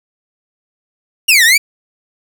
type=exponential two-way sweep; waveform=sawtooth; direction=down then up; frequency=2904 to 1747 to 2378 Hz; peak=-3 dBFS; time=1.28-1.58 s; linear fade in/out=10 ms; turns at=1.44 s; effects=7-bit